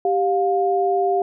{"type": "tone pair together", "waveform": "sine", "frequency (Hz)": [392, 707.8], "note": ["G4", "F5"], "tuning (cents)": [0, 23], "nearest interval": "minor seventh", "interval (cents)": 1023, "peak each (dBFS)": -19, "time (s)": [0.05, 1.22], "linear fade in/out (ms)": 2, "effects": []}